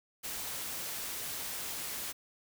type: noise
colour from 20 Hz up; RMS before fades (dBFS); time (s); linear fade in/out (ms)
white; -39; 0.23-2.13; 20
effects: none